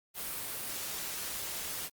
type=noise; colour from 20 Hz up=white; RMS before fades=-38 dBFS; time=0.14-1.9 s; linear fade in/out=50 ms; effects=Opus 32 kbps